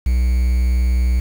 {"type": "tone with quantisation", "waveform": "triangle", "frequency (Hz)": 61.74, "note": "B1", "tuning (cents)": 0, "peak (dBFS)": -11, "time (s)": [0.06, 1.2], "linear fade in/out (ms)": 5, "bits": 6, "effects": []}